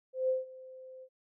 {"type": "tone with ADSR envelope", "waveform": "sine", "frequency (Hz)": 518, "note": "C5", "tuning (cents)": -17, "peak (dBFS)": -25, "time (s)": [0.13, 1.09], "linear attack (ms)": 160, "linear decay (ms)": 160, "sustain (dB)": -21, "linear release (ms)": 62, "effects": []}